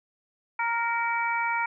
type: harmonic tone with a mistuned harmonic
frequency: 466.2 Hz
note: A#4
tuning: in tune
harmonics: 2 / 3 / 4 / 5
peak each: -27 / -31 / -35 / -30 dBFS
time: 0.59-1.66 s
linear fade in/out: 5 ms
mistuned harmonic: 5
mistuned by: -24 cents
effects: none